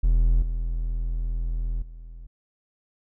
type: tone with level steps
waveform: triangle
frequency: 41.34 Hz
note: E1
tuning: 6 cents sharp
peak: -14 / -22 / -36 dBFS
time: 0.03-2.27 s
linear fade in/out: 10 ms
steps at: 0.42 / 1.82 s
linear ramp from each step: 2 ms
effects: none